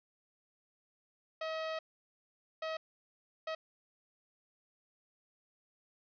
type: tone bursts at uneven times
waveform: sawtooth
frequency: 638 Hz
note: D#5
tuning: 43 cents sharp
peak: -32 dBFS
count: 3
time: 1.41-1.79 / 2.62-2.77 / 3.47-3.55 s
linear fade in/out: 5 ms
effects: resampled to 11025 Hz + 11-bit